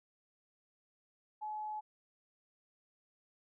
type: tone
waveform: sine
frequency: 853 Hz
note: G#5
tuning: 46 cents sharp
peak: -38 dBFS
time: 1.41-1.81 s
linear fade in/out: 20 ms
effects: none